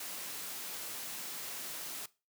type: noise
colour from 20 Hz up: white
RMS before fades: -42 dBFS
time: 0-2.06 s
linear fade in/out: 5 ms
effects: noise-tail reverb RT60 0.3 s tail -20 dB re dry + high-pass 150 Hz 12 dB/octave